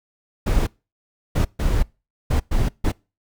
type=noise bursts at uneven times; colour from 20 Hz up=brown; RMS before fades=-18 dBFS; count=6; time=0.46-0.67 / 1.35-1.45 / 1.59-1.83 / 2.3-2.4 / 2.51-2.69 / 2.84-2.92 s; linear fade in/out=10 ms; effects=noise-tail reverb RT60 0.3 s tail -25 dB re dry